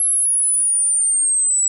sine exponential sweep, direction down, 11130 to 7770 Hz, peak -14 dBFS, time 0-1.68 s, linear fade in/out 2 ms, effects none

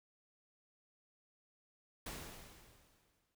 pink noise with exponential decay, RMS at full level -44 dBFS, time 2.06-3.35 s, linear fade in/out 5 ms, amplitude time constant 280 ms, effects none

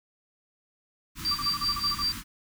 pink band-stop noise, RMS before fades -38 dBFS, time 1.15-2.24 s, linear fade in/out 50 ms, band 340 to 960 Hz, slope 96 dB/octave
sine tone with tremolo, 4699 Hz, D8, in tune, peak -23 dBFS, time 1.25-2.12 s, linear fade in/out 0 ms, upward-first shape sine, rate 5.2 Hz, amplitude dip 90%
sine tone bursts, 1168 Hz, D6, 10 cents flat, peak -29 dBFS, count 10, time 1.31-2.023 s, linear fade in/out 5 ms, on 38 ms, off 37 ms
effects none

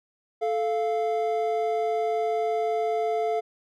triangle tone pair together, 437.5 / 694 Hz, A4 / F5, -10 / -11 cents, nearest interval minor sixth, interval 799 cents, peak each -24 dBFS, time 0.41-3.41 s, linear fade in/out 20 ms, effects none

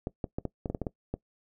clicks, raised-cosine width 2 ms, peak -18 dBFS, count 10, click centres 0.071 / 0.242 / 0.385 / 0.453 / 0.658 / 0.7 / 0.748 / 0.817 / 0.868 / 1.14 s, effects noise-tail reverb RT60 0.1 s tail -20 dB re dry

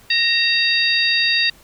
harmonic tone with a mistuned harmonic, 932.3 Hz, A#5, in tune, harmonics 2 / 3 / 4 / 5, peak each -20 / -20 / -20 / -20 dBFS, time 0.1-1.5 s, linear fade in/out 5 ms, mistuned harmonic 3, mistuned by -50 cents, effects pink hiss -49 dBFS RMS until 1.63 s

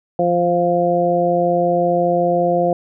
harmonic tone with a mistuned harmonic, 174.61 Hz, F3, in tune, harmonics 1 / 2 / 3 / 4, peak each -22 / -21 / -17 / -18 dBFS, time 0.19-2.73 s, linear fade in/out 2 ms, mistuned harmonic 1, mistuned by -16 cents, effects none

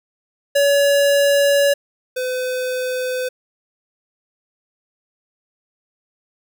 square tone pair in turn, 566 / 506.9 Hz, C#5 / B4, +36 / +45 cents, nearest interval major second, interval 191 cents, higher first, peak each -13 / -21 dBFS, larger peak first, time 0.55-1.74 / 2.16-3.29 s, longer first, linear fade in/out 10 ms, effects none

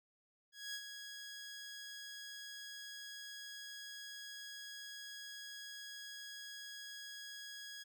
15% pulse tone with ADSR envelope, 1661.2 Hz, G#6, in tune, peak -34 dBFS, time 0.52-7.84 s, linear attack 220 ms, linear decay 63 ms, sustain -7 dB, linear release 19 ms, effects none

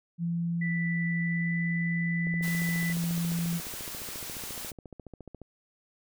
sine tone, 169.8 Hz, F3, 48 cents flat, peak -27 dBFS, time 0.18-3.61 s, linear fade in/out 50 ms
sine tone with pitch glide, 1975.5 to 1988.1 Hz, B6 to B6, 0 to +11 cents, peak -32 dBFS, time 0.61-2.93 s, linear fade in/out 10 ms, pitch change +11 cents, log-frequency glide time 1.18-1.56 s
click train, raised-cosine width 2 ms, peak -30 dBFS, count 46, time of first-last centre 2.27-5.417 s, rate 14.3 Hz
white noise, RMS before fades -39 dBFS, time 2.42-4.72 s, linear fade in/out 20 ms
effects none

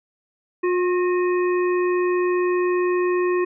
harmonic tone with a mistuned harmonic, 358.5 Hz, F4, 45 cents sharp, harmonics 1 / 3 / 5 / 7, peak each -18 / -28 / -32 / -35 dBFS, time 0.63-3.45 s, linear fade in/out 10 ms, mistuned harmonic 5, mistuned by +50 cents, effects none

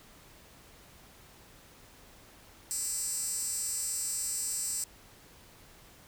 10% pulse tone with high-pass filter, 336.6 Hz, E4, 36 cents sharp, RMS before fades -34 dBFS, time 2.71-4.84 s, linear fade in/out 0 ms, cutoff 7500 Hz, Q 5, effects pink hiss -56 dBFS RMS until 6.07 s

